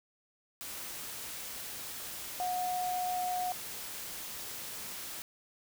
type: tone in noise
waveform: sine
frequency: 727 Hz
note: F#5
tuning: 31 cents flat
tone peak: -31 dBFS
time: 2.4-3.52 s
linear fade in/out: 0 ms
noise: white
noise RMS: -42 dBFS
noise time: 0.61-5.22 s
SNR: +8 dB
effects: none